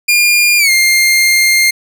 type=tone with pitch glide; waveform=sawtooth; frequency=2413 to 2113 Hz; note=D7 to C7; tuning=+46 to +16 cents; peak=-4 dBFS; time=0.08-1.71 s; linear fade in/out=10 ms; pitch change=-230 cents; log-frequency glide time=0.58-0.71 s; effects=none

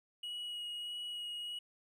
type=tone with vibrato; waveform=triangle; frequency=2904 Hz; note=F#7; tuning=33 cents flat; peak=-38 dBFS; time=0.23-1.59 s; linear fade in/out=5 ms; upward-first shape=sine; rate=1.6 Hz; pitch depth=10 cents each way; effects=none

